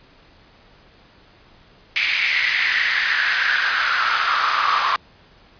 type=noise with high-pass filter sweep; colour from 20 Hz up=pink; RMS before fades=-19 dBFS; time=1.96-4.96 s; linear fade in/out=0 ms; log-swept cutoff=2300 to 1100 Hz; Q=5.5; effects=pink hiss -51 dBFS RMS until 5.59 s + resampled to 11025 Hz